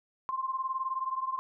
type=beating tone pair; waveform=sine; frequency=1046.5 / 1065.5 Hz; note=C6 / C6; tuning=0 / +31 cents; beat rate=19 Hz; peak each=-32 / -35 dBFS; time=0.29-1.39 s; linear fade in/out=0 ms; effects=none